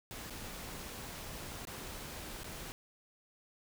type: noise with dropouts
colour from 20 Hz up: pink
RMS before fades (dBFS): -45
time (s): 0.11-2.72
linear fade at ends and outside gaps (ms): 0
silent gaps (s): 0.298-0.305 / 1.652-1.672 / 2.434-2.443
effects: none